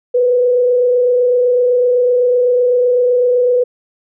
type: tone with frequency modulation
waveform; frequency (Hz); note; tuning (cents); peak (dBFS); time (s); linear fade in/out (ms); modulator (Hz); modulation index
sine; 493.9; B4; 0; -9; 0.14-3.64; 10; 27.9; 0.38
effects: none